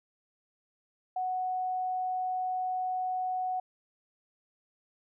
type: tone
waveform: sine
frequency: 740 Hz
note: F#5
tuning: in tune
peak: -29 dBFS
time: 1.16-3.6 s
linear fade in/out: 5 ms
effects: none